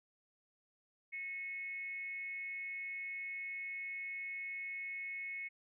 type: tone with frequency modulation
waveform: sine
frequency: 2190 Hz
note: C#7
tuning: 22 cents flat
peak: -40 dBFS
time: 1.12-5.49 s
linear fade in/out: 20 ms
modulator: 327 Hz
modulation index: 0.33
effects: none